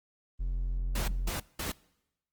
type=tone; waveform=triangle; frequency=43.65 Hz; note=F1; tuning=in tune; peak=-27 dBFS; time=0.39-1.31 s; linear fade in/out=20 ms
type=noise bursts; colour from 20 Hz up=pink; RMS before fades=-35 dBFS; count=3; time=0.95-1.72 s; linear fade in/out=5 ms; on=130 ms; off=190 ms
effects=noise-tail reverb RT60 0.9 s tail -24 dB re dry + Opus 24 kbps